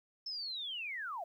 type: linear sweep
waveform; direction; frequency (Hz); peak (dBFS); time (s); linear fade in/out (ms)
sine; down; 5320 to 621; -38; 0.26-1.24; 5
effects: 12-bit